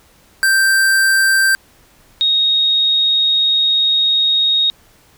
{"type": "tone pair in turn", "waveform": ["square", "sine"], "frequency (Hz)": [1568, 3743], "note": ["G6", "A#7"], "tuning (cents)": [0, 6], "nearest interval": "octave + minor third", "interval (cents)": 1506, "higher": "second", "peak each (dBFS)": -11, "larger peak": "neither", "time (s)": [[0.43, 1.55], [2.21, 4.7]], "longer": "second", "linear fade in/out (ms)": 0, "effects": ["pink hiss -50 dBFS RMS until 5.17 s"]}